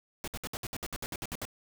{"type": "noise bursts", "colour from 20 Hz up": "pink", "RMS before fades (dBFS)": -37, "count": 13, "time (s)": [0.24, 1.452], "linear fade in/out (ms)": 0, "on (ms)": 36, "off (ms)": 62, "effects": []}